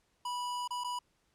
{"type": "tone with dropouts", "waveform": "square", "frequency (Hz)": 981, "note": "B5", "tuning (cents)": -12, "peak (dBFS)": -35, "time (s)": [0.25, 0.99], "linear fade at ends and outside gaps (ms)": 5, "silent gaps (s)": [[0.677, 0.706], [0.838, 0.844]], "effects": ["pink hiss -74 dBFS RMS until 1.34 s", "low-pass 10000 Hz 12 dB/octave"]}